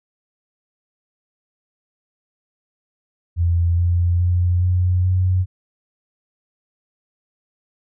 sine tone with pitch steps, 85.5 / 87.1 / 88.72 / 90.38 / 92.06 Hz, F2 / F2 / F2 / F#2 / F#2, -36 / -4 / +28 / -40 / -8 cents, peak -14 dBFS, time 3.36-5.46 s, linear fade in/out 50 ms, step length 420 ms, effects none

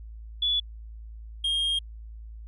sine / triangle tone pair in turn, 3428 / 3231 Hz, A7 / G#7, -46 / -48 cents, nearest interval minor second, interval 102 cents, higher first, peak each -22 dBFS, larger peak neither, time 0.42-0.6 / 1.44-1.79 s, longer second, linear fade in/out 5 ms, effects added 55 Hz sine -39 dBFS peak until 2.47 s + resampled to 32000 Hz

